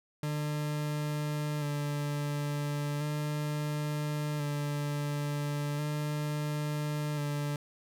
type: tone with vibrato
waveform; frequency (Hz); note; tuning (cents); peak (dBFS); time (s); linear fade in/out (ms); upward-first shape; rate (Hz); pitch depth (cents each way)
40% pulse; 147.6; D3; +9; -30; 0.23-7.56; 2; square; 0.36; 20
effects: none